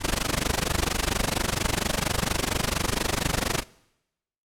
pink noise with amplitude modulation, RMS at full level -22 dBFS, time 0-3.64 s, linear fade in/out 50 ms, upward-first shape sine, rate 24.3 Hz, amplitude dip 95%, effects noise-tail reverb RT60 0.9 s tail -23 dB re dry + low-pass 11000 Hz 12 dB/octave

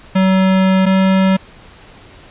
square tone pair in turn, 189.2 / 190.3 Hz, F#3 / F#3, +39 / +49 cents, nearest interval unison, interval 10 cents, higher second, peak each -10 / -10 dBFS, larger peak neither, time 0.15-0.86 / 0.86-1.37 s, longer first, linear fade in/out 10 ms, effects pink hiss -41 dBFS RMS until 2.3 s + resampled to 8000 Hz

